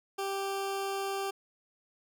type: tone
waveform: 20% pulse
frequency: 392 Hz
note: G4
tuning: in tune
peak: -27 dBFS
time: 0.18-1.31 s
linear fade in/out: 10 ms
effects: none